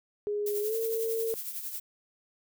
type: tone with pitch glide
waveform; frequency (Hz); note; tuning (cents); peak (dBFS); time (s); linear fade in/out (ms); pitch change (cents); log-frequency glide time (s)
sine; 414.1 to 451.6; G#4 to A4; -5 to +45; -28; 0.27-1.34; 0; +150; 0.61-0.76
type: noise with tremolo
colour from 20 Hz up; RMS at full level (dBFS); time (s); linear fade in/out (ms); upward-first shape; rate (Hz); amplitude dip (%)
violet; -35; 0.46-1.8; 5; triangle; 11; 60
effects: none